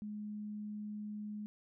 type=tone; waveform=sine; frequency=209.9 Hz; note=G#3; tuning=19 cents sharp; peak=-40 dBFS; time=0.02-1.46 s; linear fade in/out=0 ms; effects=none